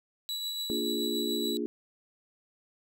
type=tone with tremolo; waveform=40% pulse; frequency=3928 Hz; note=B7; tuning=10 cents flat; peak=-30 dBFS; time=0.29-1.57 s; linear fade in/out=0 ms; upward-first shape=triangle; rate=7 Hz; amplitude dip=35%
type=chord; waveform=sine; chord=Bb dominant seventh; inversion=none; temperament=equal; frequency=233.1 / 293.7 / 349.2 / 415.3 Hz; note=Bb3 / D4 / F4 / Ab4; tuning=0 / 0 / 0 / 0 cents; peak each=-35 dBFS; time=0.7-1.66 s; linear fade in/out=0 ms
effects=none